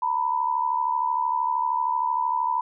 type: tone pair together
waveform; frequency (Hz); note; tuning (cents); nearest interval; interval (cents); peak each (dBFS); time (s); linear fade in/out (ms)
sine; 914.8 / 987.8; A#5 / B5; -33 / 0; minor second; 133; -26 / -23; 0.02-2.61; 5
effects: none